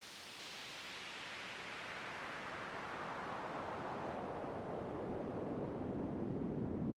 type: noise with band-pass filter sweep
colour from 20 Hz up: brown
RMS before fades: -43 dBFS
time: 0.01-6.92 s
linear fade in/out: 20 ms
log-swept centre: 4700 to 240 Hz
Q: 1.2
effects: high-pass 100 Hz 12 dB/octave + Opus 32 kbps